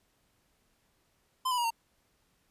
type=tone with pitch steps; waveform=square; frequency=1030 / 990.9 / 953.3 / 917.1 Hz; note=C6 / B5 / A#5 / A#5; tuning=-28 / +5 / +39 / -29 cents; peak=-28 dBFS; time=1.45-1.706 s; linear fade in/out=10 ms; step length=64 ms; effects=pink hiss -72 dBFS RMS until 2.5 s + resampled to 32000 Hz